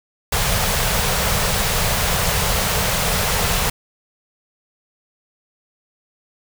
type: band-stop noise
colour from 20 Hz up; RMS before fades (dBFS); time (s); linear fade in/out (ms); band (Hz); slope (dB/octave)
pink; -19; 0.32-3.7; 5; 210 to 420; 48
effects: none